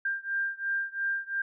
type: beating tone pair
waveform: sine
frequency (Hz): 1590 / 1592.9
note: G6 / G6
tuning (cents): +24 / +27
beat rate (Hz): 2.9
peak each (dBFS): -31 / -32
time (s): 0.05-1.42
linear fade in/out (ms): 5
effects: none